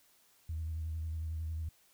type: tone with vibrato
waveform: sine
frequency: 80 Hz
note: D#2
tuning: 49 cents sharp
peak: -34 dBFS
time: 0.49-1.69 s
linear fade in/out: 5 ms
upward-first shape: sine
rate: 11 Hz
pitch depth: 37 cents each way
effects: tanh soft clip ceiling -30 dBFS + white hiss -67 dBFS RMS until 1.93 s

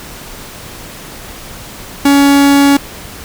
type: tone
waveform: 45% pulse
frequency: 281 Hz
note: C#4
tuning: 24 cents sharp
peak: -5 dBFS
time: 2.05-2.77 s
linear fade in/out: 5 ms
effects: pink hiss -30 dBFS RMS until 3.24 s

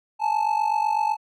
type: ring-modulated tone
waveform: triangle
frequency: 866 Hz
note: A5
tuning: 28 cents flat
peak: -15 dBFS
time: 0.19-1.17 s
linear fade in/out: 50 ms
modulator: 24 Hz
effects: none

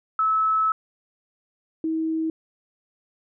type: tone pair in turn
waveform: sine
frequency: 1300 / 320.6 Hz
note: E6 / E4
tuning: -24 / -48 cents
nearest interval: 2 octaves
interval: 2424 cents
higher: first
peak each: -18 / -22 dBFS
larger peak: first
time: 0.19-0.72 / 1.84-2.3 s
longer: first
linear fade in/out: 2 ms
effects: none

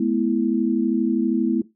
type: chord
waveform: sine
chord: A suspended second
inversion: none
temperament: equal with one note detuned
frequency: 214.4 / 246.9 / 329.6 Hz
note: A3 / B3 / E4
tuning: -45 / 0 / 0 cents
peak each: -22 dBFS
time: 0-1.62 s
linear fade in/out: 5 ms
effects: noise-tail reverb RT60 0.2 s tail -17 dB re dry

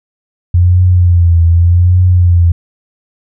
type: tone with vibrato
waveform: sine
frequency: 87.3 Hz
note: F2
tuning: in tune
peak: -4 dBFS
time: 0.54-2.52 s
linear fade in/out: 5 ms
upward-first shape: triangle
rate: 0.84 Hz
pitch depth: 79 cents each way
effects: none

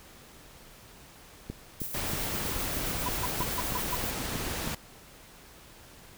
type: click train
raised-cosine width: 3 ms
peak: -22 dBFS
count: 11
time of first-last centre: 1.5-4.675 s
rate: 3.15 Hz
type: noise with tremolo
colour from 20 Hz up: violet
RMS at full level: -36 dBFS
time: 1.8-4.11 s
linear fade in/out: 2 ms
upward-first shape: square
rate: 7.6 Hz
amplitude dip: 30%
type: noise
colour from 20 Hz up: pink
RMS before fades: -34 dBFS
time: 1.94-4.75 s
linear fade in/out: 5 ms
type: tone bursts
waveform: sine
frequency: 987.8 Hz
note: B5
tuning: in tune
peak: -29 dBFS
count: 6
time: 3.06-3.948 s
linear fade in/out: 0 ms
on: 23 ms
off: 150 ms
effects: pink hiss -52 dBFS RMS until 6.17 s

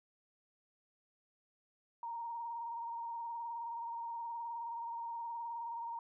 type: tone with vibrato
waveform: sine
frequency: 932.3 Hz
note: A#5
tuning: in tune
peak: -39 dBFS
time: 2.03-5.99 s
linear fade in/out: 2 ms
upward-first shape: sine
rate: 19 Hz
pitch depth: 30 cents each way
effects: none

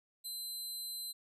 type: tone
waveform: 20% pulse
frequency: 4050 Hz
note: B7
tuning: 43 cents sharp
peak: -34 dBFS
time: 0.24-1.13 s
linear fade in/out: 20 ms
effects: none

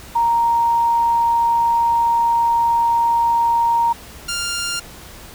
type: tone pair in turn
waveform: sine / 10% pulse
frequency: 932.3 / 1396.9 Hz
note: A#5 / F6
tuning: 0 / 0 cents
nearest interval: perfect fifth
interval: 700 cents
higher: second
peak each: -13 dBFS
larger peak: neither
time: 0.15-3.93 / 4.28-4.8 s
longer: first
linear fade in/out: 10 ms
effects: added 60 Hz sine -45 dBFS peak until 5.34 s + pink hiss -39 dBFS RMS until 5.34 s

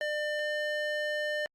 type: tone with band-pass filter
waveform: square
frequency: 600 Hz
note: D5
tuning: 37 cents sharp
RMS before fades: -32 dBFS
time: 0.01-1.46 s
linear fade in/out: 0 ms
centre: 1600 Hz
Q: 1.1
effects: Opus 48 kbps

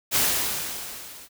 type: noise with level ramp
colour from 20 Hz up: white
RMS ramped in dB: -19 to -45 dBFS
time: 0.11-1.29 s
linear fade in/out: 50 ms
effects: none

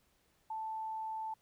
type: tone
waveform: sine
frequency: 880 Hz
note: A5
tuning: in tune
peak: -37 dBFS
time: 0.5-1.34 s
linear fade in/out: 5 ms
effects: pink hiss -73 dBFS RMS until 1.41 s

